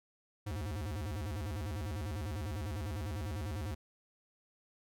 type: tone with vibrato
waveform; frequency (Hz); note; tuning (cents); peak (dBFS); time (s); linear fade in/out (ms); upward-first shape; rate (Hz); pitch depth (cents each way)
square; 88.4; F2; +22; -37; 0.46-3.75; 10; square; 10; 290
effects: none